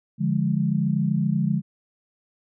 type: chord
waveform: sine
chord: D diminished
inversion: none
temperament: equal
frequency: 146.83 / 174.61 / 207.7 Hz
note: D3 / F3 / Ab3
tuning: 0 / 0 / 0 cents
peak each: -24 dBFS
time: 0.18-1.62 s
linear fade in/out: 50 ms
effects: none